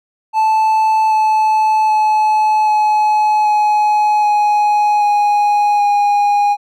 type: tone with pitch steps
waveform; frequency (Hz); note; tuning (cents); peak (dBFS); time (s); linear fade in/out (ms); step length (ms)
triangle; 875 / 867 / 859 / 851.1 / 843.2 / 835.5 / 827.8 / 820.2; A5 / A5 / A5 / G#5 / G#5 / G#5 / G#5 / G#5; -10 / -26 / -42 / +42 / +26 / +10 / -6 / -22; -8; 0.33-6.57; 50; 780
effects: none